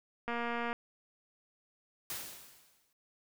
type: click train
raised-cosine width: 0.5 ms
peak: -22 dBFS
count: 107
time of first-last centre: 0.28-0.729 s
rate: 236 Hz
type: noise with exponential decay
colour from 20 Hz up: white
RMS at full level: -38 dBFS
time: 2.1-2.93 s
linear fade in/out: 2 ms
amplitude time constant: 180 ms
effects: none